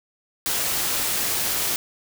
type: noise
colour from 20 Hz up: white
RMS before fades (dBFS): -24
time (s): 0.46-1.76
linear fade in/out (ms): 0
effects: none